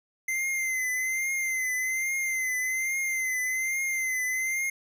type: tone with vibrato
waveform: square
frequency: 2070 Hz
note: C7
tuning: 19 cents flat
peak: -27 dBFS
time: 0.28-4.7 s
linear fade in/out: 5 ms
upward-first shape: triangle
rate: 1.2 Hz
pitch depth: 58 cents each way
effects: none